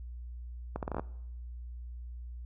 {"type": "accelerating click train", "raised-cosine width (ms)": 1, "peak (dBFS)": -20, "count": 8, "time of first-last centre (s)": [0.76, 0.996], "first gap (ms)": 68, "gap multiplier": 0.75, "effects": ["noise-tail reverb RT60 0.8 s tail -20 dB re dry", "added 60 Hz sine -40 dBFS peak until 2.45 s"]}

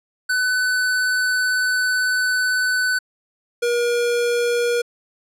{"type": "tone pair in turn", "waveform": "square", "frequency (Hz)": [1503, 477.7], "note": ["F#6", "A#4"], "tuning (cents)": [27, 42], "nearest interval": "octave + minor sixth", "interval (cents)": 1985, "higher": "first", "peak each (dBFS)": -18, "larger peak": "neither", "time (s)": [[0.29, 2.99], [3.62, 4.82]], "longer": "first", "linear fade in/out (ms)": 10, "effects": ["low-pass 11000 Hz 12 dB/octave"]}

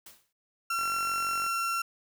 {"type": "noise with exponential decay", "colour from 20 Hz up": "white", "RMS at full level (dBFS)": -45, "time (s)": [0.06, 0.33], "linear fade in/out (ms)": 5, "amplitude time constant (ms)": 58}
{"type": "tone", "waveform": "35% pulse", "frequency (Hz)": 1361, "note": "F6", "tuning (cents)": -45, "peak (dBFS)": -26, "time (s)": [0.7, 1.82], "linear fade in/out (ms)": 5}
{"type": "click train", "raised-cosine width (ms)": 0.5, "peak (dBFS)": -29, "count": 32, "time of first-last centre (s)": [0.79, 1.464], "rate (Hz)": 46}
{"effects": []}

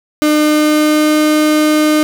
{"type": "tone with pitch glide", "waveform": "35% pulse", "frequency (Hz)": [302.3, 305.3], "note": ["D#4", "D#4"], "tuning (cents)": [-50, -33], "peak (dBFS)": -7, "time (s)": [0.22, 2.03], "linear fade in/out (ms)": 0, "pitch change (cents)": 17, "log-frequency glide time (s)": [0.33, 1.19], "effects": []}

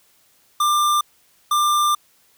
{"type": "tone bursts at uneven times", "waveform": "square", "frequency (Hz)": 1191, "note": "D6", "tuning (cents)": 24, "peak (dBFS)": -16, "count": 2, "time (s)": [[0.6, 1.01], [1.51, 1.95]], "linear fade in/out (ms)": 5, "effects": ["white hiss -58 dBFS RMS until 2.37 s"]}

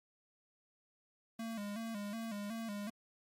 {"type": "tone with vibrato", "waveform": "square", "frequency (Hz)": 215.3, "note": "A3", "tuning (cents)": -37, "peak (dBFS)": -40, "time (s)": [1.39, 2.9], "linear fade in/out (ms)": 5, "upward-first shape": "square", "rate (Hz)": 2.7, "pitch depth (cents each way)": 91, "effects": ["MP3 64 kbps"]}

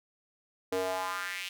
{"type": "tone with high-pass filter sweep", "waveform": "square", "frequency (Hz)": 93, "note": "F#2", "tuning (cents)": 9, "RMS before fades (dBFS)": -34, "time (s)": [0.72, 1.49], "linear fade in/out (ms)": 5, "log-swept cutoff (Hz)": [400, 2900], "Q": 3.2, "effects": []}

